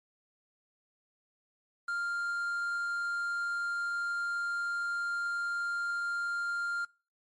triangle tone with quantisation, 1396.9 Hz, F6, in tune, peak -29 dBFS, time 1.88-6.85 s, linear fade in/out 5 ms, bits 9, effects noise-tail reverb RT60 0.4 s tail -26 dB re dry + MP3 48 kbps

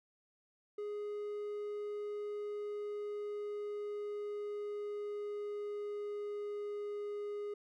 triangle tone with pitch glide, 415.3 to 412.7 Hz, G#4 to G#4, 0 to -11 cents, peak -36 dBFS, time 0.78-7.54 s, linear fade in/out 5 ms, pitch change -11 cents, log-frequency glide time 2.27-7.09 s, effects none

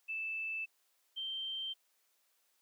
sine tone pair in turn, 2637 / 3136 Hz, E7 / G7, 0 / 0 cents, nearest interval minor third, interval 300 cents, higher second, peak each -36 / -37 dBFS, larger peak first, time 0.08-0.66 / 1.16-1.74 s, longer neither, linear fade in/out 20 ms, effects white hiss -75 dBFS RMS until 2.61 s + high-pass 400 Hz 12 dB/octave

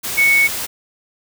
sine tone in noise, 2217 Hz, C#7, in tune, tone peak -10 dBFS, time 0.17-0.48 s, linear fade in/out 20 ms, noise white, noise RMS -24 dBFS, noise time 0.03-0.67 s, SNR +11 dB, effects none

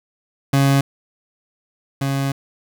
30% pulse tone pair in turn, 138 / 137.41 Hz, C#3 / C#3, -7 / -15 cents, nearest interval unison, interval 8 cents, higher first, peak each -10 / -16 dBFS, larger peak first, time 0.53-0.81 / 2.01-2.32 s, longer second, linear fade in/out 5 ms, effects none

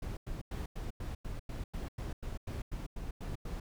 brown noise bursts, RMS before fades -39 dBFS, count 15, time 0.02-3.6 s, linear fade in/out 5 ms, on 150 ms, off 95 ms, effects none

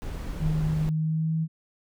brown noise, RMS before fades -32 dBFS, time 0.02-0.89 s, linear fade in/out 0 ms
sine tone with pitch glide, 155.56 to 160.49 Hz, D#3 to E3, 0 to -46 cents, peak -23 dBFS, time 0.39-1.48 s, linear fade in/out 50 ms, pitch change +54 cents, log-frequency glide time 0.81-1.35 s
effects none

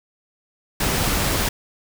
pink noise, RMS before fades -21 dBFS, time 0.8-1.49 s, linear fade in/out 5 ms, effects none

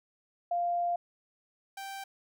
sine / sawtooth tone pair in turn, 697 / 782.4 Hz, F5 / G5, -4 / -4 cents, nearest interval major second, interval 200 cents, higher second, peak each -27 / -35 dBFS, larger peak first, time 0.51-0.96 / 1.77-2.04 s, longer first, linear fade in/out 5 ms, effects none

